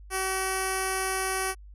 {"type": "tone with low-pass filter", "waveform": "10% pulse", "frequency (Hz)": 379.9, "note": "F#4", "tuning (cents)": 46, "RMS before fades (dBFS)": -29, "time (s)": [0.1, 1.55], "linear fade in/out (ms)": 50, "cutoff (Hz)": 11000, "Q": 5.7, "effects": ["added 50 Hz sine -44 dBFS peak until 1.74 s"]}